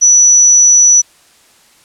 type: tone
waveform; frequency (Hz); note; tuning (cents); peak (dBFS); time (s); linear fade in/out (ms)
sine; 5920; F#8; 0; -3; 0.01-1.02; 20
effects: white hiss -47 dBFS RMS until 1.84 s + low-pass 10000 Hz 12 dB/octave